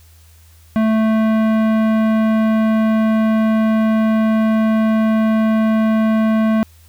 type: tone with tanh clipping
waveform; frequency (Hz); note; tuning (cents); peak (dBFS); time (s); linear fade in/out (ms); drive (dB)
sine; 220; A3; 0; -14; 0.76-6.63; 0; 17
effects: added 81 Hz sine -44 dBFS peak until 6.88 s + white hiss -52 dBFS RMS until 6.88 s